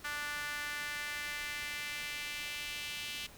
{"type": "tone with high-pass filter sweep", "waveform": "sawtooth", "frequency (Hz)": 293.7, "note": "D4", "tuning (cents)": 0, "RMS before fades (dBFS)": -40, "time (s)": [0.04, 3.27], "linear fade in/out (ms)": 10, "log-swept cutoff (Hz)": [1500, 2800], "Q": 2.5, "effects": ["pink hiss -55 dBFS RMS until 3.37 s"]}